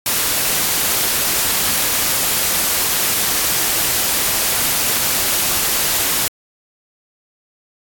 white noise, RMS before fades -17 dBFS, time 0.06-6.28 s, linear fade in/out 2 ms, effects AAC 64 kbps

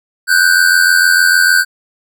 square tone pair together, 1480 / 1566.6 Hz, F#6 / G6, 0 / -2 cents, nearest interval minor second, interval 98 cents, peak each -11 dBFS, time 0.27-1.65 s, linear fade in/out 50 ms, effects none

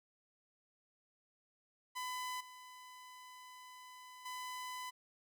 sawtooth tone with level steps, 1005 Hz, B5, 30 cents sharp, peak -36 / -49 / -39 dBFS, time 1.95-4.91 s, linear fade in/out 20 ms, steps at 2.4 / 4.25 s, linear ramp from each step 10 ms, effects none

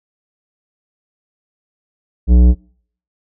sine tone with tanh clipping, 60.7 Hz, B1, 29 cents flat, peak -7 dBFS, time 2.27-2.55 s, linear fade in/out 50 ms, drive 13 dB, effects noise-tail reverb RT60 0.6 s tail -26 dB re dry

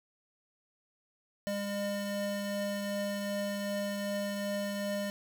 square tone pair together, 202.5 / 604.9 Hz, G#3 / D#5, -43 / -49 cents, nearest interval octave + perfect fifth, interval 1894 cents, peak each -36 / -36 dBFS, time 1.47-5.1 s, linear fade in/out 0 ms, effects none

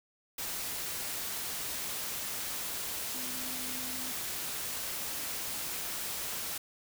sine tone in noise, 254.1 Hz, B3, 49 cents sharp, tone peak -46 dBFS, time 3.14-4.12 s, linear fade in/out 5 ms, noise white, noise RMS -37 dBFS, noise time 0.38-6.58 s, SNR -12 dB, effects none

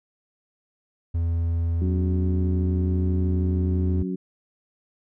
triangle tone, 83.8 Hz, E2, 29 cents sharp, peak -19 dBFS, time 1.14-4.03 s, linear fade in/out 10 ms
harmonic tone, 92.5 Hz, F#2, in tune, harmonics 2 / 3 / 4, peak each -27 / -31 / -33 dBFS, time 1.81-4.16 s, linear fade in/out 10 ms
effects none

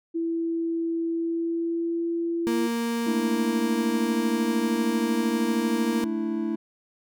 sine tone with pitch glide, 331.9 to 337.1 Hz, E4 to E4, +12 to +39 cents, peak -24 dBFS, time 0.14-2.68 s, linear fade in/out 20 ms, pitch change +27 cents, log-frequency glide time 1.07-2.08 s
35% pulse tone, 232.9 Hz, A#3, 1 cent flat, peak -23 dBFS, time 2.47-6.04 s, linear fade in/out 0 ms
triangle chord, A suspended fourth, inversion none, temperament equal, 220 / 293.7 / 329.6 Hz, A3 / D4 / E4, 0 / 0 / 0 cents, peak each -27 / -31 / -26 dBFS, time 3.06-6.56 s, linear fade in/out 10 ms
effects none

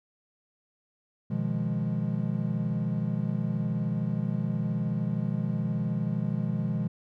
triangle chord, F half-diminished seventh, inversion second, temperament equal, 123.47 / 155.56 / 174.61 / 207.7 Hz, Cb3 / Eb3 / F3 / Ab3, 0 / 0 / 0 / 0 cents, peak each -30 dBFS, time 1.3-6.88 s, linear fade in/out 10 ms, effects none

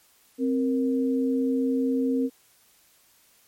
sine tone pair together, 262.6 / 467.9 Hz, C4 / A#4, +6 / +6 cents, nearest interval minor seventh, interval 1000 cents, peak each -22 / -28 dBFS, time 0.38-2.3 s, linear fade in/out 50 ms, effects white hiss -60 dBFS RMS until 3.47 s + MP3 64 kbps

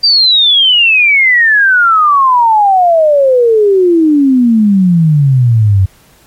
sine exponential sweep, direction down, 4756 to 92.6 Hz, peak -4 dBFS, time 0.03-5.86 s, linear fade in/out 10 ms, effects pink hiss -45 dBFS RMS until 6.26 s + MP3 64 kbps

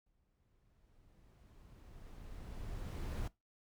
brown noise with exponential growth, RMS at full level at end -38 dBFS, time 0.06-3.28 s, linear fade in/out 5 ms, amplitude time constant 700 ms, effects noise-tail reverb RT60 0.2 s tail -20 dB re dry

